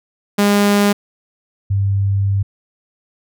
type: tone pair in turn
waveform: sawtooth / sine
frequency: 203.7 / 98.89 Hz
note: G#3 / G2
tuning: -33 / +16 cents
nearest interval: octave + minor second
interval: 1251 cents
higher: first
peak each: -7 / -13 dBFS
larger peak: first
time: 0.38-0.93 / 1.7-2.43 s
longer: second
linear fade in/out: 10 ms
effects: none